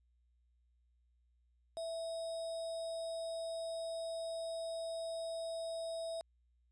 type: tone with sample-and-hold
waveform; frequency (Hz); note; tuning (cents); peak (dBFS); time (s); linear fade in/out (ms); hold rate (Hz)
sine; 659.3; E5; 0; -38; 1.77-6.21; 0; 4410
effects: added 60 Hz sine -70 dBFS peak until 6.71 s + resampled to 22050 Hz